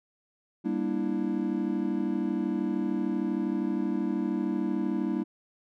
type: chord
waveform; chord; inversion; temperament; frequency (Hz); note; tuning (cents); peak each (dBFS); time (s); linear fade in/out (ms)
triangle; E half-diminished seventh; first; just; 197.78 / 237.3 / 296.7 / 329.6; G3 / Bb3 / D4 / E4; +16 / +31 / +18 / 0; -30; 0.64-5.24; 20
effects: none